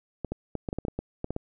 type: clicks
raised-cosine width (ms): 2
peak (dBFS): -17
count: 12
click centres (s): 0.247 / 0.32 / 0.553 / 0.688 / 0.729 / 0.786 / 0.851 / 0.883 / 0.99 / 1.244 / 1.306 / 1.364
effects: none